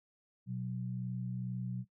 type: tone pair together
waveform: sine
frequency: 123.47 / 185.75 Hz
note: B2 / F#3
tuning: 0 / +7 cents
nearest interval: perfect fifth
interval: 707 cents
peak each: -38 / -39 dBFS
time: 0.46-1.85 s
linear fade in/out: 50 ms
effects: noise-tail reverb RT60 0.1 s tail -17 dB re dry